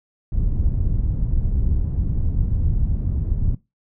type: low-pass noise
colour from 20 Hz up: pink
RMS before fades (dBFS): -20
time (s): 0.32-3.55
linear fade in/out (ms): 5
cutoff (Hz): 110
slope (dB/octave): 12
effects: noise-tail reverb RT60 0.2 s tail -17 dB re dry